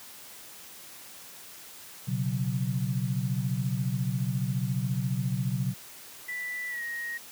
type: chord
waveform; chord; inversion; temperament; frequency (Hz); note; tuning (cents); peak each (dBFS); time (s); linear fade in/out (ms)
sine; B suspended second; none; equal with one note detuned; 124.19 / 138.59 / 185; B2 / C#3 / F#3; +10 / 0 / 0; -29 / -30 / -32; 2.07-5.74; 20
type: tone with pitch glide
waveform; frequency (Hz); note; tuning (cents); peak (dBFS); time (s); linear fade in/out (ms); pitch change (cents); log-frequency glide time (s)
sine; 1975.5 to 1879.8; B6 to A#6; 0 to +14; -32; 6.28-7.18; 10; -86; 6.69-6.82
effects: white hiss -47 dBFS RMS until 7.31 s + high-pass 80 Hz 12 dB/octave